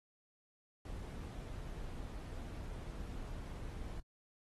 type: noise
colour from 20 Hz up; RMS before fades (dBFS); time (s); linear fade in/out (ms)
brown; -45; 0.85-4; 2
effects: AAC 32 kbps